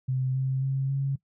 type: tone with pitch steps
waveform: sine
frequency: 130 / 132.35 / 134.74 / 137.17 Hz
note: C3 / C3 / C#3 / C#3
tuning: -11 / +20 / -49 / -18 cents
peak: -24 dBFS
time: 0.08-1.16 s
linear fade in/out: 10 ms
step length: 270 ms
effects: noise-tail reverb RT60 0.1 s tail -19 dB re dry